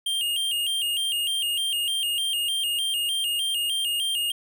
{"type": "tone with vibrato", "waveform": "square", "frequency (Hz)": 3006, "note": "F#7", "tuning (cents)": 27, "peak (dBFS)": -24, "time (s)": [0.06, 4.32], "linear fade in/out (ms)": 5, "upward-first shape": "square", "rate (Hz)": 3.3, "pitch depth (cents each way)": 95, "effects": []}